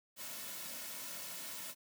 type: noise with comb filter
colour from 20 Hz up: white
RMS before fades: -45 dBFS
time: 0.16-1.75 s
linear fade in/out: 50 ms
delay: 2.5 ms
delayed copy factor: -0.55
effects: high-pass 150 Hz 12 dB/octave